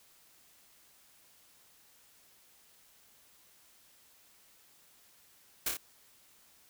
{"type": "noise with echo", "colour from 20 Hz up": "white", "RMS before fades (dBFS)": -31, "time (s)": [5.66, 5.69], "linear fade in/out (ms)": 5, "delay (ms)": 27, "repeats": 3, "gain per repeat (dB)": -3, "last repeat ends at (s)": 5.771, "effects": ["white hiss -63 dBFS RMS until 6.69 s"]}